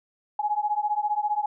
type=beating tone pair; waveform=sine; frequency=830.6 / 845.6 Hz; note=G#5 / G#5; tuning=0 / +31 cents; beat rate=15 Hz; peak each=-26 dBFS; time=0.39-1.46 s; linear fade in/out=5 ms; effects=none